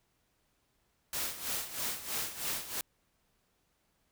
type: noise with tremolo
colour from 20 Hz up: white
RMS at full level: -34 dBFS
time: 1.13-2.81 s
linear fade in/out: 2 ms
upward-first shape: sine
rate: 3.1 Hz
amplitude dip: 75%
effects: pink hiss -75 dBFS RMS until 4.11 s